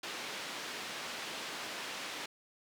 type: band-pass noise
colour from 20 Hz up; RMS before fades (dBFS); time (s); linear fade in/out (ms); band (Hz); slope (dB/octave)
white; -42; 0.03-2.26; 5; 210 to 3900; 12
effects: none